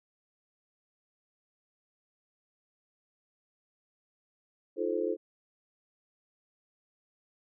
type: chord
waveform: sine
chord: F dominant seventh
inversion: third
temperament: just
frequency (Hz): 314.3 / 349.2 / 436.5 / 523.8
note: Eb4 / F4 / A4 / C5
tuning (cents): +18 / 0 / -14 / +2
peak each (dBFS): -36 / -33 / -32 / -35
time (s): 4.76-5.17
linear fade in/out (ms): 50
effects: none